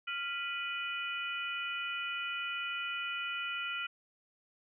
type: harmonic tone with a mistuned harmonic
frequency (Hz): 493.9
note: B4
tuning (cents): 0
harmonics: 3 / 4 / 5 / 6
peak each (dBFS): -38 / -46 / -39 / -41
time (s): 0.07-3.87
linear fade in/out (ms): 10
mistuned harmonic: 3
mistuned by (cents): -110
effects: none